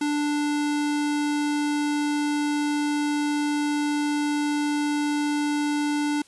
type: tone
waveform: square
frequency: 294.2 Hz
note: D4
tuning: 3 cents sharp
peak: -23 dBFS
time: 0.01-6.22 s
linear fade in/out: 5 ms
effects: white hiss -55 dBFS RMS until 6.27 s + resampled to 24000 Hz